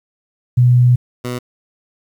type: tone pair in turn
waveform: sine / 15% pulse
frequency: 123.47 / 123.47 Hz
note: B2 / B2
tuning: 0 / 0 cents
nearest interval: unison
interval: 0 cents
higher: neither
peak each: -7 / -15 dBFS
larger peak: first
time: 0.57-0.96 / 1.24-1.39 s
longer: first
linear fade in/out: 10 ms
effects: 8-bit